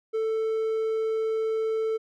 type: tone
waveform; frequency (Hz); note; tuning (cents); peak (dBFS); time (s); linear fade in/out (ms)
triangle; 442.5; A4; +10; -22; 0.13-1.98; 20
effects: none